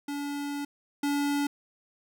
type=tone pair in turn; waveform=square; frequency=286.3 / 286.3 Hz; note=D4 / D4; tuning=-44 / -44 cents; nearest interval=unison; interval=0 cents; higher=neither; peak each=-32 / -26 dBFS; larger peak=second; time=0.08-0.65 / 1.03-1.47 s; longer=first; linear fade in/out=5 ms; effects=none